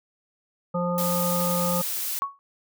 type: harmonic tone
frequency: 175.8 Hz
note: F3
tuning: 12 cents sharp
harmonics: 1 / 3 / 5 / 7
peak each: -26 / -27 / -34 / -31 dBFS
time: 0.74-1.82 s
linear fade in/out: 10 ms
type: noise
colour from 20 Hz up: blue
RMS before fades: -29 dBFS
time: 0.98-2.19 s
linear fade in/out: 0 ms
type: tone with exponential decay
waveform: sine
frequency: 1112 Hz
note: C#6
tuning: 5 cents sharp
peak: -20 dBFS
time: 2.22-2.39 s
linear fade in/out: 0 ms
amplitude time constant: 35 ms
effects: none